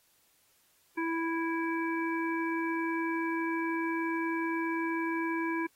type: harmonic tone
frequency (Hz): 329.6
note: E4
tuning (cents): 0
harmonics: 1 / 3 / 5 / 7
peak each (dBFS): -31 / -36 / -38 / -39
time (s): 0.97-5.67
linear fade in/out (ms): 10
effects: white hiss -68 dBFS RMS until 5.75 s + AAC 48 kbps